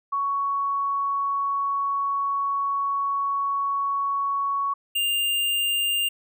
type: tone pair in turn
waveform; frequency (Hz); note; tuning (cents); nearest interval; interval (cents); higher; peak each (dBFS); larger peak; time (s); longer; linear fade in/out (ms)
sine / square; 1115 / 2801; C#6 / F7; +10 / +4; octave + major third; 1594; second; -22 / -22; neither; 0.12-4.74 / 4.95-6.09; first; 10
effects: none